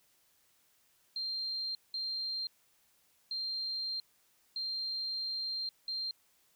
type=tone bursts at uneven times; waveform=sine; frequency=4177 Hz; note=C8; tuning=4 cents flat; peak=-34 dBFS; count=5; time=1.16-1.75 / 1.94-2.47 / 3.31-4 / 4.56-5.69 / 5.88-6.11 s; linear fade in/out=2 ms; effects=white hiss -70 dBFS RMS until 6.55 s